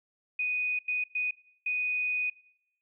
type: tone bursts at uneven times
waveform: sine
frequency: 2486 Hz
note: D#7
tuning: 2 cents flat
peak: -27 dBFS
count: 4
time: 0.39-0.79 / 0.88-1.04 / 1.15-1.31 / 1.66-2.3 s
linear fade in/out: 5 ms
effects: noise-tail reverb RT60 0.8 s tail -22 dB re dry